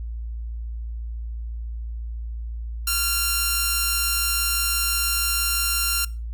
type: tone with amplitude modulation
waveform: 5% pulse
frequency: 1383 Hz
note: F6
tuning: 17 cents flat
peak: -7 dBFS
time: 2.87-6.05 s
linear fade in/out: 5 ms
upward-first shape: sine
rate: 283 Hz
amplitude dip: 40%
effects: noise-tail reverb RT60 0.3 s tail -21 dB re dry + added 57 Hz sine -28 dBFS peak until 6.33 s